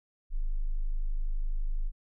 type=tone; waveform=sine; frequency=25.96 Hz; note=G#0; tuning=in tune; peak=-26 dBFS; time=0.3-1.92 s; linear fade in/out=50 ms; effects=none